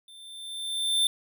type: tone with level ramp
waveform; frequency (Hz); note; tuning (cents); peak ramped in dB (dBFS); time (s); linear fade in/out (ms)
square; 3562; A7; +21; -48 to -20; 0.08-1.07; 2
effects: none